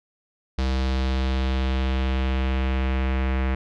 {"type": "tone with low-pass filter sweep", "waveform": "square", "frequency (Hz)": 65.41, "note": "C2", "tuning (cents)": 0, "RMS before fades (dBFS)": -23, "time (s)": [0.58, 3.55], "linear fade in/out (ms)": 5, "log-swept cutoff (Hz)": [4500, 2200], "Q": 1.9, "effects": []}